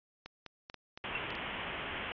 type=clicks; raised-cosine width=0.2 ms; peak=-27 dBFS; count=7; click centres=0.26 / 0.463 / 0.699 / 0.743 / 0.975 / 1.305 / 1.353 s
type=low-pass noise; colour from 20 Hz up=white; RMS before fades=-40 dBFS; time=1.04-2.12 s; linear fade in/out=0 ms; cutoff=3200 Hz; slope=96 dB/octave
type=tone with exponential decay; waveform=sine; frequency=2700 Hz; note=E7; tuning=41 cents sharp; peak=-30 dBFS; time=1.15-1.24 s; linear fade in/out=2 ms; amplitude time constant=18 ms
effects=resampled to 11025 Hz